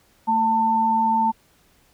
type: tone pair together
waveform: sine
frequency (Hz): 223.4 / 893.6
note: A3 / A5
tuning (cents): +27 / +27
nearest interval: 2 octaves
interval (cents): 2400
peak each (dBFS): -25 / -17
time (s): 0.27-1.32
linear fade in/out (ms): 20
effects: pink hiss -59 dBFS RMS until 1.93 s